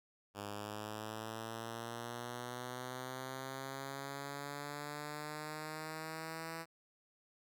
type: linear sweep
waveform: 5% pulse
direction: up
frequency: 101.3 to 164.81 Hz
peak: -31 dBFS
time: 0.34-6.66 s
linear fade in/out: 50 ms
effects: none